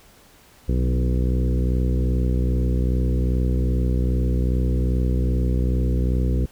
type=harmonic tone with a mistuned harmonic; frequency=62.5 Hz; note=B1; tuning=21 cents sharp; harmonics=1 / 2 / 3 / 4 / 5 / 6 / 7 / 8; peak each=-19 / -25 / -29 / -31 / -33 / -35 / -36 / -37 dBFS; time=0.68-6.46 s; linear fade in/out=10 ms; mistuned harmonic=3; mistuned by=-17 cents; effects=pink hiss -52 dBFS RMS until 6.51 s